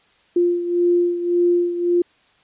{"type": "beating tone pair", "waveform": "sine", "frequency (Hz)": [349.2, 351], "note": ["F4", "F4"], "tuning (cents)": [0, 9], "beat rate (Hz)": 1.8, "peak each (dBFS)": [-16, -22], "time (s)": [0.36, 2.02], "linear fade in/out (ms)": 5, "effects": ["white hiss -57 dBFS RMS until 2.43 s", "resampled to 8000 Hz"]}